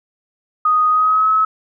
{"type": "tone with pitch glide", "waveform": "sine", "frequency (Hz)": [1244.5, 1288.4], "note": ["D#6", "E6"], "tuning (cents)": [0, -40], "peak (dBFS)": -11, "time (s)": [0.65, 1.45], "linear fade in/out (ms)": 5, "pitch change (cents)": 60, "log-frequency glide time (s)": [0.89, 1.29], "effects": []}